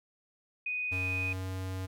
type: tone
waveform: sine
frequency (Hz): 2489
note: D#7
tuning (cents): 0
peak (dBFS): -31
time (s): 0.66-1.33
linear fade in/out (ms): 5
type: tone with pitch glide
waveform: square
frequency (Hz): 92.5 to 93.9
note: F#2 to F#2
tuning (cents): 0 to +26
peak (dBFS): -35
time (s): 0.91-1.87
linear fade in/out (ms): 20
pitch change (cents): +26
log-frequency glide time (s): 1.03-1.45
effects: none